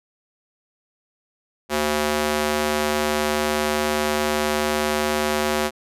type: tone with high-pass filter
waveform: square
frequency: 75.2 Hz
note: D2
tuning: 42 cents sharp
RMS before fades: -22 dBFS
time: 1.69-5.71 s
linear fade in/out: 50 ms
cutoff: 360 Hz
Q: 0.75
effects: resampled to 32000 Hz